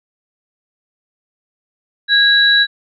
sine tone pair together, 1643 / 3916 Hz, G#6 / B7, -19 / -15 cents, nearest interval octave + minor third, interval 1504 cents, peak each -11 dBFS, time 2.08-2.67 s, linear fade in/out 50 ms, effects none

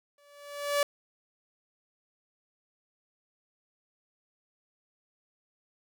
sawtooth tone with exponential growth, 576 Hz, D5, 34 cents flat, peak -18 dBFS, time 0.18-0.83 s, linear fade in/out 2 ms, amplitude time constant 140 ms, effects none

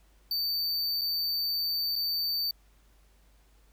square tone with dropouts, 4581 Hz, D8, 44 cents flat, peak -28 dBFS, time 0.31-2.51 s, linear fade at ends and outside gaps 2 ms, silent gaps 1.012-1.016 / 1.956-1.961 s, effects added 50 Hz sine -59 dBFS peak until 3.72 s + pink hiss -67 dBFS RMS until 3.72 s

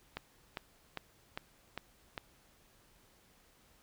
click train, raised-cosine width 0.3 ms, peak -22 dBFS, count 6, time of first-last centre 0.17-2.178 s, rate 2.49 Hz, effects pink hiss -66 dBFS RMS until 3.82 s

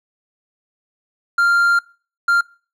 triangle tone bursts at uneven times, 1393 Hz, F6, 5 cents flat, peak -10 dBFS, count 2, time 1.38-1.79 / 2.28-2.41 s, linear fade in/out 5 ms, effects noise-tail reverb RT60 0.4 s tail -23 dB re dry

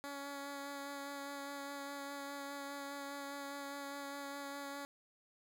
10% pulse tone with vibrato, 281.1 Hz, C#4, 24 cents sharp, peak -35 dBFS, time 0.04-4.85 s, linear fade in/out 0 ms, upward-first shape sine, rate 4.9 Hz, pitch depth 14 cents each way, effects none

